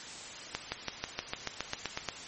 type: accelerating click train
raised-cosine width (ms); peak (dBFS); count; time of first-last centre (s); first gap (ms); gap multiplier
0.2; -14; 12; 0.55-2.087; 170; 0.96
effects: white hiss -44 dBFS RMS until 2.27 s + MP3 32 kbps